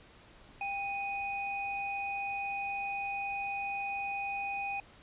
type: tone pair together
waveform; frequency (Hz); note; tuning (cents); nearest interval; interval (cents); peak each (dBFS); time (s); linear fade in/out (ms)
sine; 794.5 / 2489; G5 / D#7; +23 / 0; octave + minor sixth; 1977; -36 / -36; 0.61-4.8; 2
effects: pink hiss -57 dBFS RMS until 5.02 s + resampled to 8000 Hz